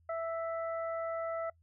harmonic tone, 660 Hz, E5, 2 cents sharp, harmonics 1 / 2 / 3, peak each -34 / -40 / -49 dBFS, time 0.09-1.5 s, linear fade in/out 5 ms, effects noise-tail reverb RT60 0.1 s tail -24 dB re dry + added 83 Hz sine -64 dBFS peak until 1.62 s

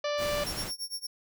harmonic tone, 587.3 Hz, D5, in tune, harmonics 1 / 2 / 3 / 4 / 5 / 6 / 7 / 8 / 9 / 10, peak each -29 / -37 / -41 / -42 / -42 / -45 / -45 / -45 / -50 / -49 dBFS, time 0.04-0.44 s, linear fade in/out 5 ms
pink noise, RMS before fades -37 dBFS, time 0.17-0.72 s, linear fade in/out 50 ms
sawtooth tone with tremolo, 5500 Hz, F8, 27 cents flat, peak -29 dBFS, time 0.46-1.07 s, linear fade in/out 10 ms, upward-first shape sine, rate 8.7 Hz, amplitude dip 95%
effects none

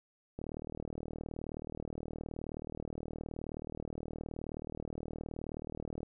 click train, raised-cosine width 2 ms, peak -27 dBFS, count 221, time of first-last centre 0.39-6.031 s, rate 39 Hz, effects none

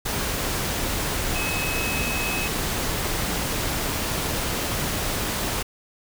sine tone in noise, 2566 Hz, E7, 47 cents flat, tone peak -28 dBFS, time 1.35-2.48 s, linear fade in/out 10 ms, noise pink, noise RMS -26 dBFS, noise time 0.05-5.63 s, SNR -5 dB, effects none

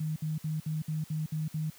sine tone bursts, 155.56 Hz, D#3, in tune, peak -29 dBFS, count 8, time 0-1.7 s, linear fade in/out 5 ms, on 160 ms, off 60 ms, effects white hiss -55 dBFS RMS until 1.78 s + high-pass 80 Hz 12 dB/octave

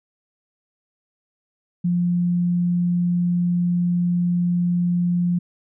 sine tone, 175.5 Hz, F3, 9 cents sharp, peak -17 dBFS, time 1.84-5.39 s, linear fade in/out 10 ms, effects none

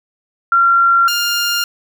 sine / 15% pulse tone pair in turn, 1374 / 1403.7 Hz, F6 / F6, -29 / +8 cents, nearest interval unison, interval 37 cents, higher second, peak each -8 dBFS, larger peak neither, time 0.52-1.08 / 1.08-1.64 s, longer neither, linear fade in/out 2 ms, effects none

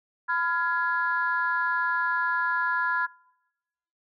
sine chord, F diminished, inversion second, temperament just, 1005.8 / 1396.9 / 1676.3 Hz, Cb6 / F6 / Ab6, +31 / 0 / +16 cents, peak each -27 dBFS, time 0.28-3.07 s, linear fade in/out 20 ms, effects noise-tail reverb RT60 1.0 s tail -26 dB re dry + tanh soft clip ceiling -14 dBFS

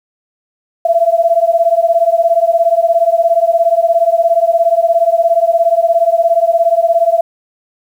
sine beating tone pair, 664 / 681 Hz, E5 / F5, +12 / -44 cents, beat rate 17 Hz, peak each -11 dBFS, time 0.85-7.21 s, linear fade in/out 5 ms, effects 7-bit

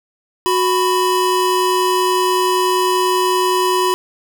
square tone pair together, 367.8 / 993 Hz, F#4 / B5, -10 / +9 cents, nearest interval octave + perfect fourth, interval 1719 cents, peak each -17 dBFS, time 0.46-3.94 s, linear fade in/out 0 ms, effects none

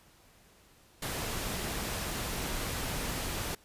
pink noise, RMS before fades -35 dBFS, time 1.02-3.55 s, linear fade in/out 5 ms, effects pink hiss -61 dBFS RMS until 3.64 s + resampled to 32000 Hz

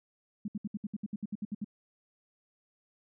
sine tone bursts, 207.7 Hz, G#3, in tune, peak -32 dBFS, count 13, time 0.45-1.645 s, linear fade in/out 5 ms, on 31 ms, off 66 ms, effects none

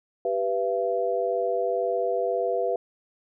sine chord, E minor, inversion first, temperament equal with one note detuned, 392 / 493.9 / 676.6 Hz, G4 / B4 / E5, 0 / 0 / +45 cents, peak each -29 / -26 / -27 dBFS, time 0.25-2.76 s, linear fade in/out 2 ms, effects none

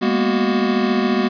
square tone cluster, 204.2 / 231.8 / 246.2 / 371.4 Hz, G#3 / A#3 / B3 / F#4, -29 / -10 / -5 / +7 cents, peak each -22 dBFS, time 0.01-1.29 s, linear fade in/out 20 ms, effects resampled to 11025 Hz + 8-bit

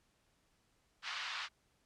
pink band-pass noise, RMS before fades -42 dBFS, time 1.02-1.49 s, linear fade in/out 50 ms, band 1100 to 4700 Hz, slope 24 dB/octave, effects pink hiss -75 dBFS RMS until 1.85 s + low-pass 10000 Hz 12 dB/octave

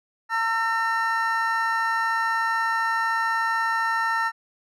triangle tone cluster, 908 / 1342 / 1821 Hz, A#5 / E6 / A#6, -46 / +31 / -41 cents, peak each -24 dBFS, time 0.29-4.32 s, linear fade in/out 50 ms, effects none

